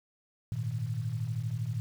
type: chord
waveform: sine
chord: Ab suspended second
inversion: none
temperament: equal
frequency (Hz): 103.83 / 116.54 / 155.56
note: Ab2 / Bb2 / Eb3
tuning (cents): 0 / 0 / 0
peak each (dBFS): -38 / -32 / -38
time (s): 0.52-1.8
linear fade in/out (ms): 0
effects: 9-bit